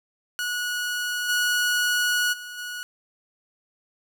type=tone with level steps; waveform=sawtooth; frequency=1461 Hz; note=F#6; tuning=22 cents flat; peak=-22 / -17 / -32 / -28 dBFS; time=0.39-2.83 s; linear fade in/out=0 ms; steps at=1.28 / 2.32 / 2.57 s; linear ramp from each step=20 ms; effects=none